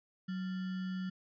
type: tone with sample-and-hold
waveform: sine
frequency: 186.2 Hz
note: F#3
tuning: 11 cents sharp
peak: -35 dBFS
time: 0.28-1.1 s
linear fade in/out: 10 ms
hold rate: 1575 Hz
effects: resampled to 11025 Hz